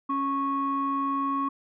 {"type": "tone pair together", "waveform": "sine", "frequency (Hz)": [275.8, 1103.2], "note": ["C#4", "C#6"], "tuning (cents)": [-9, -9], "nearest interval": "2 octaves", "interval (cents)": 2400, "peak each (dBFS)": [-28, -25], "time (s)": [0.09, 1.49], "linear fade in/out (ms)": 10, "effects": ["tanh soft clip ceiling -19 dBFS"]}